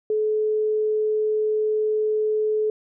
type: tone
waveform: sine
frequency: 429.6 Hz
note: A4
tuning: 41 cents flat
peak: -19 dBFS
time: 0.1-2.7 s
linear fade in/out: 2 ms
effects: none